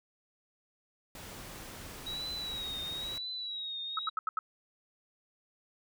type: noise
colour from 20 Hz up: pink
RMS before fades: -46 dBFS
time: 1.15-3.18 s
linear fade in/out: 2 ms
type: tone with vibrato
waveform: sine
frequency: 3841 Hz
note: B7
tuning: 49 cents flat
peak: -36 dBFS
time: 2.06-4.1 s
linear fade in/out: 10 ms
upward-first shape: triangle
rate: 1 Hz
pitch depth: 85 cents each way
type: tone bursts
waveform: sine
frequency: 1291 Hz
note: E6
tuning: 37 cents flat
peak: -29 dBFS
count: 5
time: 3.97-4.39 s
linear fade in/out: 2 ms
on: 20 ms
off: 80 ms
effects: none